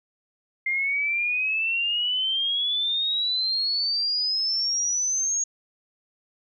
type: exponential sweep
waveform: sine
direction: up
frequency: 2100 to 6645 Hz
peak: -22 dBFS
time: 0.66-5.44 s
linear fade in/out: 5 ms
effects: none